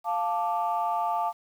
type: chord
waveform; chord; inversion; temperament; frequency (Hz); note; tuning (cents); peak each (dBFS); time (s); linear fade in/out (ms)
sine; D minor; first; equal; 698.5 / 880 / 1174.7; F5 / A5 / D6; 0 / 0 / 0; -28 / -27 / -31; 0.04-1.33; 50
effects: tanh soft clip ceiling -17 dBFS + 9-bit